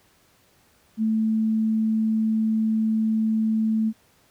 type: tone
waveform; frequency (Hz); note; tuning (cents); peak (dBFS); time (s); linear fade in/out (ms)
sine; 220; A3; 0; -19; 0.97-3.93; 50
effects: pink hiss -60 dBFS RMS until 4.3 s + high-pass 60 Hz 12 dB/octave